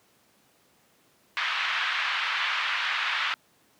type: band-pass noise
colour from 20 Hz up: pink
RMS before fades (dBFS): -28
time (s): 1.37-3.34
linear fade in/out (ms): 0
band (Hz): 1200 to 3400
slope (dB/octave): 24
effects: pink hiss -63 dBFS RMS until 3.79 s + high-pass 150 Hz 12 dB/octave